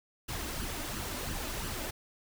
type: noise with flanger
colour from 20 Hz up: pink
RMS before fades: -37 dBFS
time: 0.28-1.91 s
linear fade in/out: 10 ms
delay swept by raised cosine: 0.65 to 3.35 ms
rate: 2.9 Hz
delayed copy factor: +0.55
effects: none